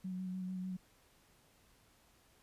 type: tone with vibrato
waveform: sine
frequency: 185 Hz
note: F#3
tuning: in tune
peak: -38 dBFS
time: 0.04-0.77 s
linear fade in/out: 10 ms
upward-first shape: square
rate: 6.7 Hz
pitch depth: 16 cents each way
effects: pink hiss -68 dBFS RMS until 2.42 s + resampled to 32000 Hz